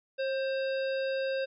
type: harmonic tone with a mistuned harmonic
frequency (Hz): 535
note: C5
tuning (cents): +38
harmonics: 1 / 3 / 5 / 7 / 9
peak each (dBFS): -29 / -39 / -43 / -46 / -48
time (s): 0.18-1.46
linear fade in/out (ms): 20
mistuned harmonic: 3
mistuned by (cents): -31
effects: none